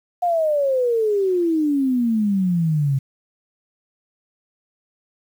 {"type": "exponential sweep", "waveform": "sine", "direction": "down", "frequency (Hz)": [720, 132.7], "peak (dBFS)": -16, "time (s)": [0.22, 2.99], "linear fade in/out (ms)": 10, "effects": ["8-bit"]}